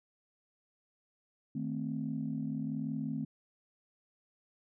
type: chord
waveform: sine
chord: A diminished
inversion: second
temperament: equal with one note detuned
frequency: 155.56 / 220.6 / 261.6 Hz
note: Eb3 / A3 / C4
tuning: 0 / +5 / 0 cents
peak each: -38 / -37 / -37 dBFS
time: 1.55-3.25 s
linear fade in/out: 5 ms
effects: tanh soft clip ceiling -24 dBFS